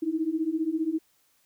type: beating tone pair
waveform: sine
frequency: 310 / 325 Hz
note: D#4 / E4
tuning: -6 / -24 cents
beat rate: 15 Hz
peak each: -29 / -27 dBFS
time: 0.02-0.99 s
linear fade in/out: 10 ms
effects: white hiss -67 dBFS RMS until 1.45 s